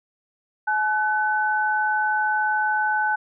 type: tone pair together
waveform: sine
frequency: 852.8 / 1506 Hz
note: G#5 / F#6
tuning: +46 / +30 cents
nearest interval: minor seventh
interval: 984 cents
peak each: -22 dBFS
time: 0.67-3.16 s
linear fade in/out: 10 ms
effects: none